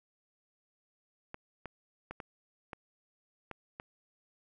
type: clicks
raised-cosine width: 0.5 ms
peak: -26 dBFS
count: 7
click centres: 1.344 / 1.657 / 2.11 / 2.202 / 2.732 / 3.513 / 3.799 s
effects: none